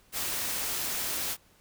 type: noise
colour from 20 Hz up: white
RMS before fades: -32 dBFS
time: 0.12-1.37 s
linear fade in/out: 50 ms
effects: pink hiss -62 dBFS RMS until 1.6 s